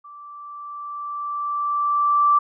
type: tone with level ramp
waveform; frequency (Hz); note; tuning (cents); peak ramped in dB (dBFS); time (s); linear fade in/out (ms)
sine; 1168; D6; -10; -39 to -12; 0.04-2.39; 10
effects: none